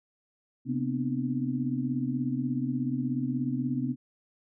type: tone cluster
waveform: sine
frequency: 132.9 / 239.3 / 255.9 / 300 Hz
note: C3 / A#3 / C4 / D4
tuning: +27 / +46 / -38 / +37 cents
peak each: -33 / -33 / -30 / -37 dBFS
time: 0.65-3.96 s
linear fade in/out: 50 ms
effects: none